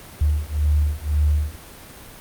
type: beating tone pair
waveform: sine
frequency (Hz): 73.6 / 75.5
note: D2 / D2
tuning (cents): +4 / +48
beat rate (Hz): 1.9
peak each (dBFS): -20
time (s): 0.21-1.56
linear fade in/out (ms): 5
effects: pink hiss -41 dBFS RMS until 2.2 s + Opus 32 kbps